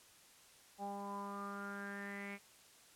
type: tone with low-pass filter sweep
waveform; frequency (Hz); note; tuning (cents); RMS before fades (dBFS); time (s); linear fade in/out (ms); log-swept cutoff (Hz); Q
sawtooth; 200.4; G3; +38; -45; 0.78-2.39; 50; 780 to 2300; 8.5
effects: white hiss -63 dBFS RMS until 2.95 s + low-pass 11000 Hz 12 dB/octave